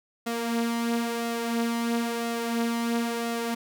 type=tone with flanger; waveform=sawtooth; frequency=233.1 Hz; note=A#3; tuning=in tune; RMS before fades=-28 dBFS; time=0.26-3.55 s; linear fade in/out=10 ms; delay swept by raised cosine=1.5 to 5.3 ms; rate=0.99 Hz; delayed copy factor=+0.5; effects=none